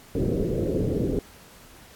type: low-pass noise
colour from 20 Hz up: white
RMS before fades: -25 dBFS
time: 0.15-1.19 s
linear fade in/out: 2 ms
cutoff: 500 Hz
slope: 48 dB/octave
effects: pink hiss -50 dBFS RMS until 1.95 s + AAC 64 kbps